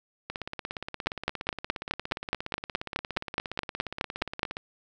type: two click trains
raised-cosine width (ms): 0.3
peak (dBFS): -9 / -18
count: 17 / 74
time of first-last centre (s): 1.07-4.431 / 0.3-4.569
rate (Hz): 4.76 / 17.1
effects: none